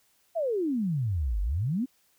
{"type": "exponential two-way sweep", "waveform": "sine", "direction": "down then up", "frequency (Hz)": [700, 46.25, 278.9], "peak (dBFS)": -25, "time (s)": [0.35, 1.86], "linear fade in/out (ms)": 20, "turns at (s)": 1.41, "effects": ["white hiss -67 dBFS RMS until 2.18 s"]}